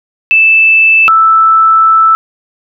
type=tone pair in turn; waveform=sine; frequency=2637 / 1318.5 Hz; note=E7 / E6; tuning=0 / 0 cents; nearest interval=octave; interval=1200 cents; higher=first; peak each=-3 dBFS; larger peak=neither; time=0.31-1.08 / 1.08-2.15 s; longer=second; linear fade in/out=0 ms; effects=none